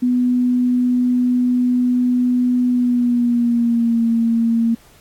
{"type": "tone with pitch glide", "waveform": "sine", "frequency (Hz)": [247.9, 230], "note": ["B3", "A#3"], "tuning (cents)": [7, -23], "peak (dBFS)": -13, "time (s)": [0.02, 4.75], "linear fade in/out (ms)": 10, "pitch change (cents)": -130, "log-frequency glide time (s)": [2.67, 4.05], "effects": ["pink hiss -50 dBFS RMS until 5 s", "AAC 64 kbps"]}